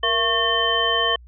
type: tone cluster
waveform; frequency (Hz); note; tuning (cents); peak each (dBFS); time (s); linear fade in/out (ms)
sine; 467.7 / 674 / 1092 / 1804 / 3087; A#4 / E5 / C#6 / A6 / G7; +6 / +38 / -26 / +43 / -27; -26 / -27 / -24 / -24 / -21; 0.03-1.16; 5
effects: added 60 Hz sine -42 dBFS peak until 1.27 s